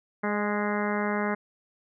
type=harmonic tone with a mistuned harmonic; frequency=207.7 Hz; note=G#3; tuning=in tune; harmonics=1 / 2 / 3 / 4 / 5 / 6 / 7 / 8 / 9 / 10; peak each=-29 / -32 / -34 / -35 / -36 / -37 / -37 / -38 / -39 / -39 dBFS; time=0.23-1.35 s; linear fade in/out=10 ms; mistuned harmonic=3; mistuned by=-20 cents; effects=none